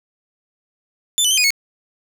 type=tone with pitch steps; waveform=20% pulse; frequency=3527 / 2987 / 3123 / 2472 / 2200 Hz; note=A7 / F#7 / G7 / D#7 / C#7; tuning=+3 / +16 / -7 / -12 / -14 cents; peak=-8 dBFS; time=1.18-1.505 s; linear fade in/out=0 ms; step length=65 ms; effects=8-bit